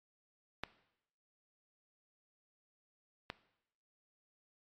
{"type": "clicks", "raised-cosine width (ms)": 0.3, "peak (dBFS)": [-20, -23], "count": 2, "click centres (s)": [0.636, 3.301], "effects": ["noise-tail reverb RT60 0.8 s tail -17 dB re dry", "MP3 64 kbps"]}